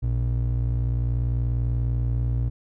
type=ring-modulated tone; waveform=triangle; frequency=88.6 Hz; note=F2; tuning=25 cents sharp; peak=-16 dBFS; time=0.02-2.5 s; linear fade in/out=20 ms; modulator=30.2 Hz; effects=none